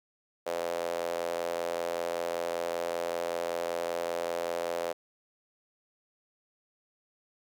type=tone with high-pass filter; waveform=sawtooth; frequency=85.2 Hz; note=F2; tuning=42 cents flat; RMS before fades=-33 dBFS; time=0.46-4.93 s; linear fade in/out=10 ms; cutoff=540 Hz; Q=4.6; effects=none